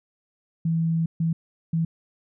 sine tone bursts at uneven times, 164.1 Hz, E3, 8 cents flat, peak -20 dBFS, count 3, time 0.65-1.06 / 1.2-1.33 / 1.73-1.85 s, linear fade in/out 5 ms, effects none

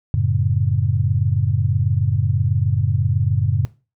sine chord, F# minor, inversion none, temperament just, 92.5 / 111 / 138.75 Hz, F#2 / A2 / C#3, 0 / +16 / +2 cents, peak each -20 / -19 / -20 dBFS, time 0.14-3.65 s, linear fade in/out 0 ms, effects noise-tail reverb RT60 0.3 s tail -18 dB re dry

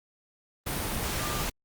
sine tone in noise, 1194 Hz, D6, 28 cents sharp, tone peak -38 dBFS, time 1.19-1.43 s, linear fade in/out 10 ms, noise pink, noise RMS -31 dBFS, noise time 0.66-1.5 s, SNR -10 dB, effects Opus 32 kbps

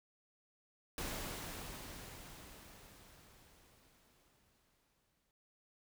pink noise with exponential decay, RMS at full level -41 dBFS, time 0.98-5.31 s, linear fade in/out 1 ms, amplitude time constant 940 ms, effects none

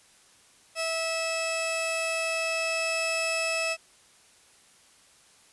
sawtooth tone pair together, 651.8 / 2607 Hz, E5 / E7, -20 / -20 cents, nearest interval 2 octaves, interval 2400 cents, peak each -26 dBFS, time 0.75-3.77 s, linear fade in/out 50 ms, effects white hiss -58 dBFS RMS until 5.52 s + resampled to 24000 Hz

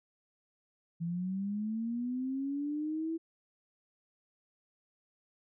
sine linear sweep, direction up, 164.81 to 330.4 Hz, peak -32 dBFS, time 1-3.18 s, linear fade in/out 20 ms, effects none

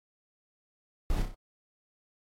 brown noise with echo, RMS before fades -27 dBFS, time 1.1-1.22 s, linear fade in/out 0 ms, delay 31 ms, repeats 4, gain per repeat -5 dB, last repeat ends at 1.344 s, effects AAC 48 kbps

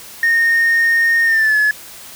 triangle tone with pitch glide, 1842 to 1708.7 Hz, A#6 to G#6, -21 to +49 cents, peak -8 dBFS, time 0.23-1.71 s, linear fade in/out 2 ms, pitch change -130 cents, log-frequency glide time 1.25-1.57 s, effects tanh soft clip ceiling -6 dBFS + white hiss -36 dBFS RMS until 2.15 s

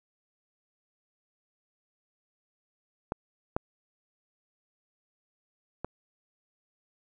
clicks, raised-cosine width 1 ms, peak -16 / -13 / -19 dBFS, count 3, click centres 3.121 / 3.565 / 5.846 s, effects none

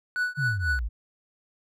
triangle tone with tremolo, 1480 Hz, F#6, in tune, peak -20 dBFS, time 0.16-0.79 s, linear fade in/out 0 ms, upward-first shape triangle, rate 4.1 Hz, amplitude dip 100%
sine exponential sweep, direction down, 150.2 to 50.8 Hz, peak -26 dBFS, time 0.37-0.89 s, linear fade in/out 20 ms
effects none

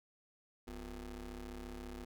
25% pulse ring-modulated tone, 106.2 Hz, G#2, 39 cents sharp, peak -38 dBFS, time 0.67-2.05 s, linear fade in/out 10 ms, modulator 142 Hz, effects none

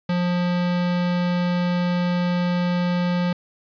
square tone, 177 Hz, F3, 23 cents sharp, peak -20 dBFS, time 0.09-3.33 s, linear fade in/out 5 ms, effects resampled to 11025 Hz + 8-bit

